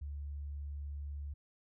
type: tone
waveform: sine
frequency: 71.9 Hz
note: D2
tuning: 36 cents flat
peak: -39 dBFS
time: 0.01-1.34 s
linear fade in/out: 10 ms
effects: none